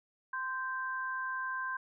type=tone pair together; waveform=sine; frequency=1038.1 / 1568 Hz; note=C6 / G6; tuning=-14 / 0 cents; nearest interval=perfect fifth; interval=714 cents; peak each=-37 / -36 dBFS; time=0.33-1.77 s; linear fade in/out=5 ms; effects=none